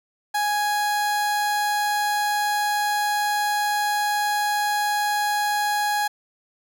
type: tone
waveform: 30% pulse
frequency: 830.6 Hz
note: G#5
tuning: in tune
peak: -18 dBFS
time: 0.34-6.08 s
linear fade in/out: 10 ms
effects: none